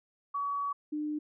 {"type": "tone pair in turn", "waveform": "sine", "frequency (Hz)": [1133, 300.8], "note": ["C#6", "D4"], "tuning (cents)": [37, 42], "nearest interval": "octave + major seventh", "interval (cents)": 2295, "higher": "first", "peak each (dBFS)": [-30, -31], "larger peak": "first", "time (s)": [[0.34, 0.73], [0.92, 1.19]], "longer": "first", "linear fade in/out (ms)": 10, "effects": []}